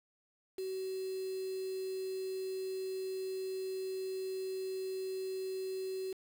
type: tone with quantisation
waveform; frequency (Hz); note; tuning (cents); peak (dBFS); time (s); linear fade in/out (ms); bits
sine; 378.2; F#4; +38; -36; 0.58-6.13; 5; 8
effects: none